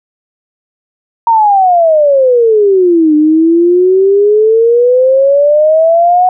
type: exponential two-way sweep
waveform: sine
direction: down then up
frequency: 937 to 300 to 740 Hz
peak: -4 dBFS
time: 1.27-6.29 s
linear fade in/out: 2 ms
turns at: 3.15 s
effects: none